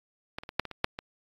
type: clicks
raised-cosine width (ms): 0.3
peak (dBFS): -18 / -27 / -23 / -7 / -21 / -23 / -7 / -19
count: 8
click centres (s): 0.385 / 0.435 / 0.491 / 0.596 / 0.653 / 0.713 / 0.844 / 0.989
effects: AAC 32 kbps